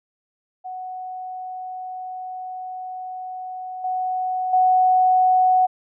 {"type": "tone with level steps", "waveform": "sine", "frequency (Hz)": 741, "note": "F#5", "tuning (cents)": 2, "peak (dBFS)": [-29, -21, -13], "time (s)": [0.64, 5.67], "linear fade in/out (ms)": 20, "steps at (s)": [3.84, 4.53], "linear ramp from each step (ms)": 5, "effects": []}